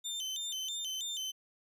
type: tone with vibrato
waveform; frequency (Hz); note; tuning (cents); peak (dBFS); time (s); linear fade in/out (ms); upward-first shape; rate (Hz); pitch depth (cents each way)
30% pulse; 3322; G#7; 0; -33; 0.04-1.32; 20; square; 3.1; 140
effects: resampled to 32000 Hz